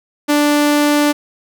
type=tone; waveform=sawtooth; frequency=293.7 Hz; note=D4; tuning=in tune; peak=-7 dBFS; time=0.28-1.13 s; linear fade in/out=20 ms; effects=none